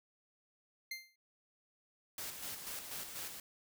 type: tone with exponential decay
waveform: 25% pulse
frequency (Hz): 2100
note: C7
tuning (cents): +6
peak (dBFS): -34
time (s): 0.91-1.16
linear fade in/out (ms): 5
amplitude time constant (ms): 53
type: noise with tremolo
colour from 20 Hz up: white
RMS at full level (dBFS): -43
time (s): 2.18-3.4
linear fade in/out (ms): 2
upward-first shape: square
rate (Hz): 4.1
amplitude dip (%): 45
effects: none